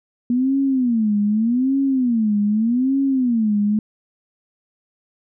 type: tone with vibrato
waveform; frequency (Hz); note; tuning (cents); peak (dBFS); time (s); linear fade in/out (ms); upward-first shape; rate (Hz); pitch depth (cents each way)
sine; 237.4; A#3; +32; -15; 0.3-3.79; 2; sine; 0.83; 250
effects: none